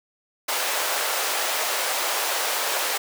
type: high-pass noise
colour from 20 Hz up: pink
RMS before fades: -25 dBFS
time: 0.48-2.98 s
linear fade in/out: 10 ms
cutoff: 510 Hz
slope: 24 dB/octave
effects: none